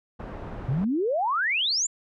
pink low-pass noise, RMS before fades -37 dBFS, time 0.19-0.85 s, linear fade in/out 10 ms, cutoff 1100 Hz, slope 12 dB/octave
sine exponential sweep, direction up, 118.6 to 7459 Hz, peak -22 dBFS, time 0.68-1.87 s, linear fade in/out 10 ms
effects none

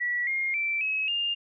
sine tone with pitch steps, 1943 / 2131 / 2337 / 2564 / 2812 Hz, B6 / C7 / D7 / E7 / F7, -29 / +31 / -9 / -49 / +11 cents, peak -25 dBFS, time 0-1.35 s, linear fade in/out 20 ms, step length 270 ms, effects none

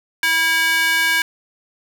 square tone with high-pass filter, 324.9 Hz, E4, 25 cents flat, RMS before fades -17 dBFS, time 0.23-1.22 s, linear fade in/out 2 ms, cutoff 1800 Hz, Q 2.8, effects none

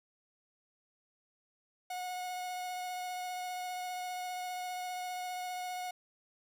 45% pulse tone with vibrato, 728 Hz, F#5, 28 cents flat, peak -37 dBFS, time 1.9-5.91 s, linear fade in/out 5 ms, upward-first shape sine, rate 15 Hz, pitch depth 10 cents each way, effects none

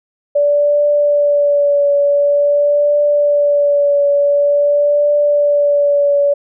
sine tone with vibrato, 578 Hz, D5, 28 cents flat, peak -9 dBFS, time 0.35-6.34 s, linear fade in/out 10 ms, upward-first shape triangle, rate 0.47 Hz, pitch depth 24 cents each way, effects none

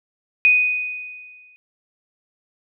sine tone with exponential decay, 2489 Hz, D#7, in tune, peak -9 dBFS, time 0.45-1.56 s, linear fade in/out 0 ms, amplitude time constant 240 ms, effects none

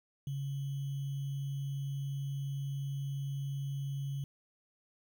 sine tone with sample-and-hold, 138.59 Hz, C#3, in tune, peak -34 dBFS, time 0.27-4.24 s, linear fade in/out 2 ms, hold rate 3150 Hz, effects none

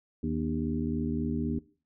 harmonic tone with a mistuned harmonic, 79.5 Hz, D#2, 38 cents sharp, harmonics 1 / 2 / 3 / 4 / 5, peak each -36 / -35 / -31 / -35 / -40 dBFS, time 0.23-1.59 s, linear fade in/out 5 ms, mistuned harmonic 4, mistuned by -88 cents, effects noise-tail reverb RT60 0.4 s tail -19 dB re dry

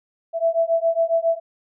sine beating tone pair, 659.3 / 666.6 Hz, E5 / E5, 0 / +19 cents, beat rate 7.3 Hz, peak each -20 dBFS, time 0.33-1.4 s, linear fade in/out 50 ms, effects none

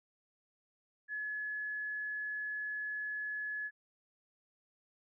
sine tone, 1703 Hz, G#6, 43 cents sharp, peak -36 dBFS, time 1.08-3.71 s, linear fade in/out 50 ms, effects none

